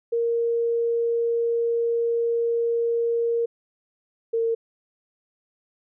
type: tone pair in turn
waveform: sine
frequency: 466.2 / 457.4 Hz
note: A#4 / A#4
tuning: 0 / -33 cents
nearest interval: unison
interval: 33 cents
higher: first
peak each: -20 dBFS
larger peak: neither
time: 0.12-3.46 / 4.33-4.55 s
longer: first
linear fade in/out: 10 ms
effects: none